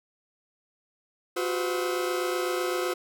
40% pulse tone cluster, 359.1 / 387 / 508 / 1286 Hz, F4 / G4 / B4 / E6, +48 / -22 / +49 / -43 cents, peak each -28 / -36 / -31 / -34 dBFS, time 1.36-2.94 s, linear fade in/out 10 ms, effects none

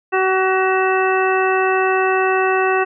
harmonic tone with a mistuned harmonic, 377.9 Hz, F#4, 37 cents sharp, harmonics 1 / 2 / 3 / 4 / 5 / 7, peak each -17 / -20 / -22 / -23 / -24 / -25 dBFS, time 0.12-2.85 s, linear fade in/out 20 ms, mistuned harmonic 4, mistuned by -15 cents, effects none

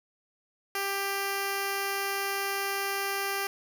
5% pulse tone with notch filter, 395 Hz, G4, 13 cents sharp, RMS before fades -31 dBFS, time 0.75-3.47 s, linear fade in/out 2 ms, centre 3700 Hz, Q 1.5, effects none

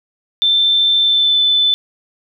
sine tone with pitch glide, 3553 to 3514 Hz, A7 to A7, +16 to -3 cents, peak -10 dBFS, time 0.42-1.74 s, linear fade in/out 0 ms, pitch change -19 cents, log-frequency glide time 1-1.4 s, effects none

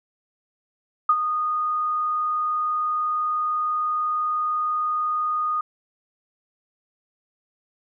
sine tone with ADSR envelope, 1233 Hz, D#6, 16 cents flat, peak -12 dBFS, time 1.09-5.61 s, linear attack 5 ms, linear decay 55 ms, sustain -9 dB, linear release 4 ms, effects none

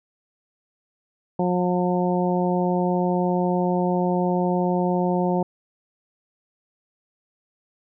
harmonic tone, 179.4 Hz, F3, 47 cents sharp, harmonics 1 / 2 / 3 / 4 / 5, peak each -22 / -25 / -27 / -28 / -29 dBFS, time 1.39-5.43 s, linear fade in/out 5 ms, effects none

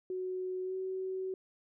sine tone with pitch glide, 370 to 376.7 Hz, F#4 to F#4, 0 to +31 cents, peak -34 dBFS, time 0.1-1.34 s, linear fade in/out 2 ms, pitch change +31 cents, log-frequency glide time 0.63-0.75 s, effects none

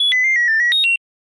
sine tone with pitch steps, 3399 / 2010 / 2102 / 1917 / 1785 / 1921 / 3733 / 2738 Hz, G#7 / B6 / C7 / A#6 / A6 / B6 / A#7 / F7, +39 / +30 / +7 / +48 / +24 / -48 / +2 / -35 cents, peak -11 dBFS, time 0-0.96 s, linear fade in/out 5 ms, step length 120 ms, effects tanh soft clip ceiling -9 dBFS + Opus 32 kbps

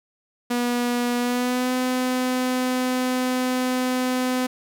sawtooth tone with pitch glide, 242.5 to 253.8 Hz, B3 to B3, -31 to +47 cents, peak -17 dBFS, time 0.5-4.47 s, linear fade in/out 10 ms, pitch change +78 cents, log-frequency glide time 1.18-1.73 s, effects none

